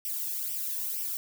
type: noise with flanger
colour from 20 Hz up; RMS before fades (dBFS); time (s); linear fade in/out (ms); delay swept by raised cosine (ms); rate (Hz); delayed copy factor
violet; -33; 0.05-1.17; 0; 0.36 to 1.18; 2.1; +0.75
effects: none